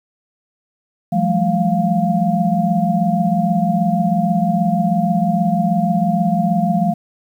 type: tone cluster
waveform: sine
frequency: 170.7 / 187 / 213.3 / 699 Hz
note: F3 / F#3 / G#3 / F5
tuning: -39 / +19 / +46 / +1 cents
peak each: -19 dBFS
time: 1.12-6.94 s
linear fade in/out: 10 ms
effects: 8-bit